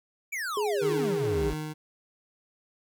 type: exponential sweep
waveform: square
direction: down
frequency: 2400 to 47.86 Hz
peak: -31 dBFS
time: 0.32-1.54 s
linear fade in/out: 10 ms
type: tone with vibrato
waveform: sine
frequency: 412.4 Hz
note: G#4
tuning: 12 cents flat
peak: -26 dBFS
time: 0.57-1.5 s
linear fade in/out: 2 ms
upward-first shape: sine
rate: 3.2 Hz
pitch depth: 38 cents each way
type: tone with tremolo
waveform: 25% pulse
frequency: 153.9 Hz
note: D#3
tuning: 19 cents flat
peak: -27 dBFS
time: 0.81-1.74 s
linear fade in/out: 20 ms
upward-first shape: sine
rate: 1.8 Hz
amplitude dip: 45%
effects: none